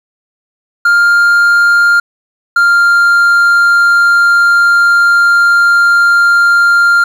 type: tone pair in turn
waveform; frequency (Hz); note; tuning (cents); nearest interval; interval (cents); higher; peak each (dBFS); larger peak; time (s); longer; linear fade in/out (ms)
triangle; 1402 / 1395.9; F6 / F6; +6 / -1; unison; 7; first; -3; neither; 0.85-2 / 2.56-7.04; second; 5
effects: 7-bit